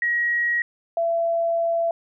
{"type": "tone pair in turn", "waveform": "sine", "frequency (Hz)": [1900, 671.8], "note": ["A#6", "E5"], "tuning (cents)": [33, 33], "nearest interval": "octave + tritone", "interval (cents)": 1800, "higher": "first", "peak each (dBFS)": -19, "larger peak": "neither", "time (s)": [[0.02, 0.62], [0.97, 1.91]], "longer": "second", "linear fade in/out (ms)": 2, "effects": []}